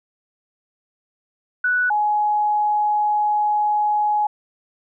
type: tone pair in turn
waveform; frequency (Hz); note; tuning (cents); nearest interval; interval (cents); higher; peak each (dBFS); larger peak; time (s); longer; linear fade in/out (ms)
sine; 1480 / 839.5; F#6 / G#5; 0 / +18; minor seventh; 982; first; -16; neither; 1.64-1.9 / 1.9-4.27; second; 5
effects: none